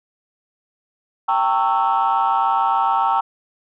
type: chord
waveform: sine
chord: G diminished seventh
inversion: none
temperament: equal with one note detuned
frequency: 784 / 911 / 1108.7 / 1318.5 Hz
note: G5 / Bb5 / Db6 / Fb6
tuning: 0 / -40 / 0 / 0 cents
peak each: -19 / -18 / -22 / -21 dBFS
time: 1.28-3.21 s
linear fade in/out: 10 ms
effects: tanh soft clip ceiling -9 dBFS